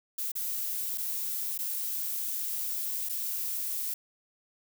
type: noise with dropouts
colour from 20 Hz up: violet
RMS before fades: -33 dBFS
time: 0.18-3.94 s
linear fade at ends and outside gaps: 5 ms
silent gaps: 0.318-0.353 / 0.976-0.98 / 1.578-1.588 / 3.089-3.094 s
effects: none